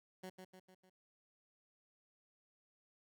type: tone with echo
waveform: 15% pulse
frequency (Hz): 185.9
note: F#3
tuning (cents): +8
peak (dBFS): -40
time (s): 0.23-0.3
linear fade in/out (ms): 10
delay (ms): 150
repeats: 4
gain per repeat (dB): -5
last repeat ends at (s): 0.9
effects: none